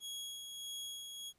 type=tone with tremolo; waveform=sawtooth; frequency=3322 Hz; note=G#7; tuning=in tune; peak=-38 dBFS; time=0-1.33 s; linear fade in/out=50 ms; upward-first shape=sine; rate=1.6 Hz; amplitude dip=40%; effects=pink hiss -75 dBFS RMS until 1.38 s + resampled to 32000 Hz